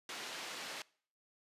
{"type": "band-pass noise", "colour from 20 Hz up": "white", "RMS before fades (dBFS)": -45, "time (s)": [0.09, 0.82], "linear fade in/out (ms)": 2, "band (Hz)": [270, 4300], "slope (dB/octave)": 12, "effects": ["noise-tail reverb RT60 0.5 s tail -23 dB re dry", "resampled to 32000 Hz"]}